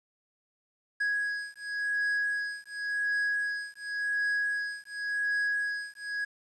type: beating tone pair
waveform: triangle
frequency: 1661.2 / 1662.11 Hz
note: G#6 / G#6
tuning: 0 / +1 cents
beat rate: 0.91 Hz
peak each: -30 dBFS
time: 1-6.25 s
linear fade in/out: 10 ms
effects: resampled to 24000 Hz + 10-bit